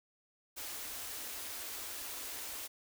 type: band-stop noise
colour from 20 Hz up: white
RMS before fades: -43 dBFS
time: 0.56-2.68 s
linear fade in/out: 20 ms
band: 100 to 230 Hz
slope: 96 dB/octave
effects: none